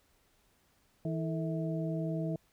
harmonic tone with a mistuned harmonic, 161.8 Hz, E3, 32 cents flat, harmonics 1 / 2 / 3 / 4, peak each -33 / -38 / -43 / -40 dBFS, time 1.05-2.36 s, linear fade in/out 2 ms, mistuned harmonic 3, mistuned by -150 cents, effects pink hiss -70 dBFS RMS until 2.52 s

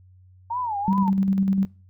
sine tone with vibrato, 897 Hz, A5, 33 cents sharp, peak -24 dBFS, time 0.5-1.1 s, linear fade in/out 10 ms, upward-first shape sine, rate 2.6 Hz, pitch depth 200 cents each way
sine tone with tremolo, 193.6 Hz, G3, 21 cents flat, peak -17 dBFS, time 0.88-1.65 s, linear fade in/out 0 ms, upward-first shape square, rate 10 Hz, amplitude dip 40%
effects noise-tail reverb RT60 0.4 s tail -23 dB re dry + added 92 Hz sine -49 dBFS peak until 1.89 s

